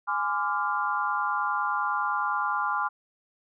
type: chord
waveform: sine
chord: D half-diminished seventh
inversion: second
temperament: equal with one note detuned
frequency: 830.6 / 1025 / 1174.7 / 1396.9 Hz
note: Ab5 / C6 / D6 / F6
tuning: 0 / -36 / 0 / 0 cents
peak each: -31 / -30 / -30 / -30 dBFS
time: 0.07-2.89 s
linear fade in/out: 20 ms
effects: none